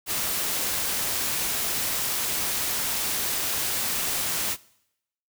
white noise, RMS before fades -27 dBFS, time 0.06-4.57 s, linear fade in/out 50 ms, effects noise-tail reverb RT60 0.8 s tail -22 dB re dry

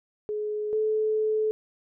sine tone pair in turn, 422.7 / 432.6 Hz, G#4 / A4, +31 / -29 cents, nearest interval unison, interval 40 cents, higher second, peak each -27 / -22 dBFS, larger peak second, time 0.29-0.73 / 0.73-1.51 s, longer second, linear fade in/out 0 ms, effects none

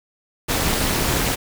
pink noise with amplitude modulation, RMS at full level -17 dBFS, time 0.48-1.36 s, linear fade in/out 20 ms, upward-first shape sine, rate 234 Hz, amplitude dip 80%, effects none

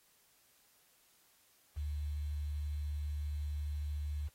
sine tone with quantisation, 73.9 Hz, D2, 11 cents sharp, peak -35 dBFS, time 1.76-4.29 s, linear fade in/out 20 ms, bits 10, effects white hiss -69 dBFS RMS until 4.34 s + AAC 48 kbps

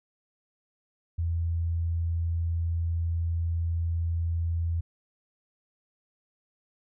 sine tone, 83.8 Hz, E2, 29 cents sharp, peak -25 dBFS, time 1.18-4.81 s, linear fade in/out 10 ms, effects none

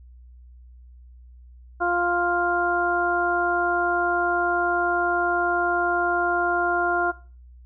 harmonic tone, 350 Hz, F4, 4 cents sharp, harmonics 1 / 2 / 3 / 4, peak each -26 / -24 / -29 / -25 dBFS, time 1.8-7.12 s, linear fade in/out 20 ms, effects noise-tail reverb RT60 0.4 s tail -19 dB re dry + added 61 Hz sine -44 dBFS peak until 7.65 s

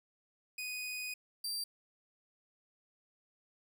sawtooth tone pair in turn, 2489 / 4699 Hz, D#7 / D8, 0 / 0 cents, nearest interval major seventh, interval 1100 cents, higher second, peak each -35 / -33 dBFS, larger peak second, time 0.58-1.14 / 1.44-1.64 s, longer first, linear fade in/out 5 ms, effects none

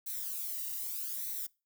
violet noise with flanger, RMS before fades -38 dBFS, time 0.06-1.47 s, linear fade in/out 10 ms, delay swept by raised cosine 0.5 to 1.06 ms, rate 0.81 Hz, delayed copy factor +0.7, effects noise-tail reverb RT60 0.3 s tail -24 dB re dry

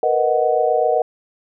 sine chord, B major seventh, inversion third, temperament equal, 466.2 / 493.9 / 622.3 / 740 Hz, A#4 / B4 / D#5 / F#5, 0 / 0 / 0 / 0 cents, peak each -20 / -21 / -19 / -19 dBFS, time 0.03-1.02 s, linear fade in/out 2 ms, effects none

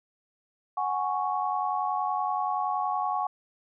sine chord, F# suspended second, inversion none, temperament equal, 740 / 830.6 / 1108.7 Hz, F#5 / G#5 / C#6, 0 / 0 / 0 cents, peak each -30 dBFS, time 0.77-3.27 s, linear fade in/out 5 ms, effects none

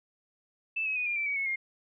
sine tone with pitch steps, 2637 / 2557 / 2480 / 2406 / 2333 / 2263 / 2195 / 2128 Hz, E7 / D#7 / D#7 / D7 / D7 / C#7 / C#7 / C7, 0 / +47 / -6 / +41 / -12 / +35 / -18 / +29 cents, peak -28 dBFS, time 0.76-1.56 s, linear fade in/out 10 ms, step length 100 ms, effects none

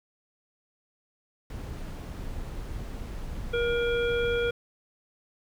brown noise, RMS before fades -36 dBFS, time 1.5-4.51 s, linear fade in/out 2 ms
harmonic tone, 474.4 Hz, A#4, 30 cents sharp, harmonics 1 / 3 / 5 / 7, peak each -25 / -32 / -38 / -38 dBFS, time 3.53-4.51 s, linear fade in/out 10 ms
effects none

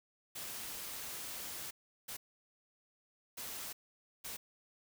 white noise bursts at uneven times, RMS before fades -44 dBFS, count 4, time 0.35-1.71 / 2.08-2.17 / 3.37-3.73 / 4.24-4.37 s, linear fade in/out 10 ms, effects none

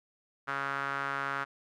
sawtooth tone with band-pass filter, 138.59 Hz, C#3, in tune, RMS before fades -34 dBFS, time 0.47-1.45 s, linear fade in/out 20 ms, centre 1400 Hz, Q 3.7, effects none

